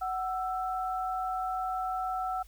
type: tone pair together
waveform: sine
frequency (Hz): 746.3 / 1327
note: F#5 / E6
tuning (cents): +15 / +11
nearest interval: minor seventh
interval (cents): 996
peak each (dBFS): -31 / -35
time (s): 0.01-2.43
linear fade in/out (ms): 10
effects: added 50 Hz sine -51 dBFS peak until 2.47 s + white hiss -62 dBFS RMS until 2.47 s